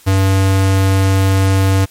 square tone, 96.3 Hz, G2, 30 cents flat, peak -10 dBFS, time 0.06-1.86 s, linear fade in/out 20 ms, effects white hiss -45 dBFS RMS until 1.9 s + MP3 64 kbps

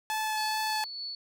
sawtooth tone with vibrato, 865 Hz, A5, 30 cents flat, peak -25 dBFS, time 0.1-0.84 s, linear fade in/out 0 ms, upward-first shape sine, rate 2.4 Hz, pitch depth 8 cents each way
sine tone with tremolo, 4435 Hz, C#8, in tune, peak -34 dBFS, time 0.37-1.15 s, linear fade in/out 2 ms, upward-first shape sine, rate 3.3 Hz, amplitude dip 35%
effects none

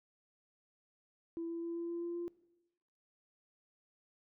sine tone with pitch steps, 333.6 / 335.5 / 337.5 / 339.4 / 341.4 / 343.4 / 345.4 Hz, E4 / E4 / E4 / F4 / F4 / F4 / F4, +21 / +31 / +41 / -49 / -39 / -29 / -19 cents, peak -36 dBFS, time 1.37-2.28 s, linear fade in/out 0 ms, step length 130 ms, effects noise-tail reverb RT60 1.0 s tail -21 dB re dry + tanh soft clip ceiling -33 dBFS

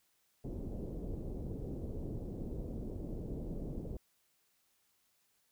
pink low-pass noise, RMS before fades -41 dBFS, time 0.44-3.97 s, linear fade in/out 5 ms, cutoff 480 Hz, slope 24 dB/octave, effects white hiss -75 dBFS RMS until 5.51 s

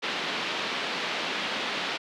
white band-pass noise, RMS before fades -31 dBFS, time 0.02-1.98 s, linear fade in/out 20 ms, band 180 to 3800 Hz, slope 24 dB/octave, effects none

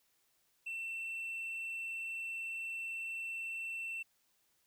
sine tone with hard clipping, 2689 Hz, E7, 34 cents sharp, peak -39 dBFS, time 0.66-4.03 s, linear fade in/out 10 ms, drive 2 dB, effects white hiss -75 dBFS RMS until 4.66 s

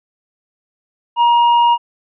sine tone with tanh clipping, 948 Hz, A#5, 29 cents sharp, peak -10 dBFS, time 1.16-1.78 s, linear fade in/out 50 ms, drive 7 dB, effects resampled to 8000 Hz

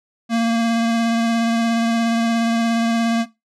square tone with vibrato, 230.1 Hz, A#3, 22 cents flat, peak -16 dBFS, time 0.29-3.26 s, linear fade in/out 50 ms, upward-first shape triangle, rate 17 Hz, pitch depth 18 cents each way, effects noise-tail reverb RT60 0.2 s tail -17 dB re dry + low-pass 7000 Hz 12 dB/octave

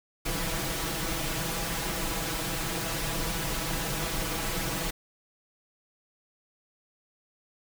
pink noise with comb filter, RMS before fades -31 dBFS, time 0.25-4.91 s, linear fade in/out 10 ms, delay 6.1 ms, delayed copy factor +0.9, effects none

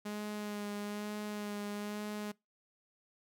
sawtooth tone with vibrato, 207.7 Hz, G#3, in tune, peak -34 dBFS, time 0.05-2.32 s, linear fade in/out 10 ms, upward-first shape sine, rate 1.1 Hz, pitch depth 19 cents each way, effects noise-tail reverb RT60 0.2 s tail -23 dB re dry

